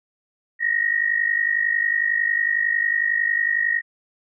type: tone pair together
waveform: sine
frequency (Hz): 1853 / 1904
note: A#6 / A#6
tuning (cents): -11 / +36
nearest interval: unison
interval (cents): 47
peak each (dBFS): -21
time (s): 0.59-3.82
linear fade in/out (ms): 50
effects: none